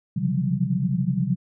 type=tone cluster; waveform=sine; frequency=130.1 / 140.6 / 172.1 / 180.7 / 193.6 Hz; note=C3 / C#3 / F3 / F#3 / G3; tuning=-9 / +25 / -25 / -41 / -21 cents; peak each=-27 dBFS; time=0.16-1.36 s; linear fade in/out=10 ms; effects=none